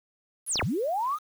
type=linear two-way sweep; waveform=sine; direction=down then up; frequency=11700 to 73.42 to 1285 Hz; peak=-25 dBFS; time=0.46-1.19 s; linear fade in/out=50 ms; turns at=0.63 s
type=clicks; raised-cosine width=1 ms; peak=-20 dBFS; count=2; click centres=0.557 / 0.594 s
effects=8-bit